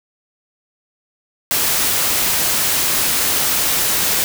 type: noise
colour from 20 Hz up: white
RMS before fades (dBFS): -17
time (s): 1.51-4.24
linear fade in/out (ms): 0
effects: none